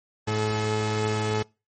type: tone pair together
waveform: sawtooth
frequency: 108.13 / 429.3 Hz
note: A2 / A4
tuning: -30 / -43 cents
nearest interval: 2 octaves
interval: 2387 cents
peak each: -22 / -23 dBFS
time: 0.27-1.43 s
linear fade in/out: 10 ms
effects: noise-tail reverb RT60 0.3 s tail -26 dB re dry + MP3 32 kbps